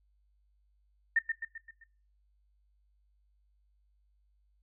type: tone with echo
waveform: sine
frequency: 1815 Hz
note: A#6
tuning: 47 cents flat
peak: -22 dBFS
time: 1.16-1.19 s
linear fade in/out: 5 ms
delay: 130 ms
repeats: 5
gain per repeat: -6 dB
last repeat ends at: 1.84 s
effects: noise-tail reverb RT60 0.5 s tail -23 dB re dry + added 50 Hz sine -67 dBFS peak until 4.62 s